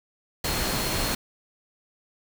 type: tone in noise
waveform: sine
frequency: 4269 Hz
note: C8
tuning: 34 cents sharp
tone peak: -35 dBFS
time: 0.44-1.15 s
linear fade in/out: 5 ms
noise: pink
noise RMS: -27 dBFS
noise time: 0.44-1.15 s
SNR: -11 dB
effects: none